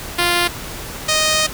5% pulse tone pair in turn, 348.9 / 621.7 Hz, F4 / D#5, -2 / -2 cents, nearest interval minor seventh, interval 1000 cents, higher second, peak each -3 dBFS, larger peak neither, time 0.18-0.48 / 1.08-1.47 s, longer second, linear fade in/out 10 ms, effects pink hiss -30 dBFS RMS until 1.53 s

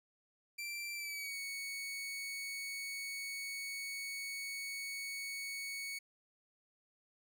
sawtooth tone with pitch glide, 2349 to 2224 Hz, D7 to C#7, 0 to +5 cents, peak -37 dBFS, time 0.58-5.99 s, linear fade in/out 10 ms, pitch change -95 cents, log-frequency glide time 0.94-1.38 s, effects none

